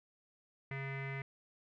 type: tone with low-pass filter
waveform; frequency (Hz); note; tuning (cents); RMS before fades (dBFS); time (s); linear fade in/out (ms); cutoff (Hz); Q
square; 136.4; C#3; -28; -41; 0.71-1.22; 2; 2100; 8.3
effects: none